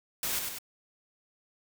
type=noise with echo; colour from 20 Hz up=white; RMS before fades=-32 dBFS; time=0.23-0.39 s; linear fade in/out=2 ms; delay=98 ms; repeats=2; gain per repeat=-4 dB; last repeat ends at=0.586 s; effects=none